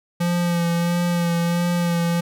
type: tone with vibrato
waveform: square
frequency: 172.3 Hz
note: F3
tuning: 23 cents flat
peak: -19 dBFS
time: 0.2-2.21 s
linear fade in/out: 10 ms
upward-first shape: sine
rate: 1.5 Hz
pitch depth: 23 cents each way
effects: none